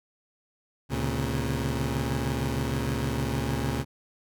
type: tone cluster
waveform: 20% pulse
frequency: 71.5 / 116.9 / 136.5 Hz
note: D2 / A#2 / C#3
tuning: -46 / +5 / -26 cents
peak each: -26 dBFS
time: 0.89-3.85 s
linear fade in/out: 50 ms
effects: none